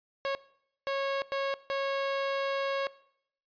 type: tone bursts at uneven times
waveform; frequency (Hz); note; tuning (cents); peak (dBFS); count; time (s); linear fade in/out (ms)
sawtooth; 549; C#5; -17; -25; 4; 0.25-0.35 / 0.87-1.22 / 1.32-1.54 / 1.7-2.87; 0
effects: noise-tail reverb RT60 0.7 s tail -20 dB re dry + resampled to 11025 Hz